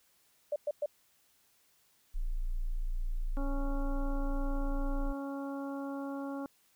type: tone bursts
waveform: sine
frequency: 589 Hz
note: D5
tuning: 5 cents sharp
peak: -29 dBFS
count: 3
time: 0.52-0.86 s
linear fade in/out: 5 ms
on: 40 ms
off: 110 ms
type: tone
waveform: sine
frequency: 28.91 Hz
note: A#0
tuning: 13 cents flat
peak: -30 dBFS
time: 2.14-5.13 s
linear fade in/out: 20 ms
type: harmonic tone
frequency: 277.2 Hz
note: C#4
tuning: in tune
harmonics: 1 / 2 / 3 / 4 / 5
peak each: -37 / -43 / -47 / -49 / -51 dBFS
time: 3.37-6.46 s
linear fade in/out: 0 ms
effects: white hiss -69 dBFS RMS until 6.75 s